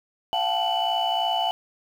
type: tone cluster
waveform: sine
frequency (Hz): 692 / 755 / 869 / 2977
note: F5 / F#5 / A5 / F#7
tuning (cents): -16 / +35 / -22 / +10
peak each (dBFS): -26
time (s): 0.33-1.51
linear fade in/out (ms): 0
effects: tanh soft clip ceiling -15 dBFS + 8-bit